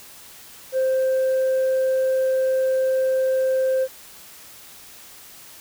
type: tone with tanh clipping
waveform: sine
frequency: 523.3 Hz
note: C5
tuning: in tune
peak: -18 dBFS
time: 0.72-3.88 s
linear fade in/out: 50 ms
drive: 1 dB
effects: white hiss -44 dBFS RMS until 5.6 s